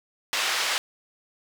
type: band-pass noise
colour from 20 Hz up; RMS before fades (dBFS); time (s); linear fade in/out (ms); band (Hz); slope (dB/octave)
white; -26; 0.33-0.78; 0; 760 to 4300; 12
effects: none